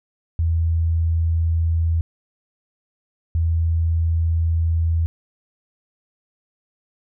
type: tone bursts at uneven times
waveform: sine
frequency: 82.41 Hz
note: E2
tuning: in tune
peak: -16 dBFS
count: 2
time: 0.39-2.01 / 3.35-5.06 s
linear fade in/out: 0 ms
effects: none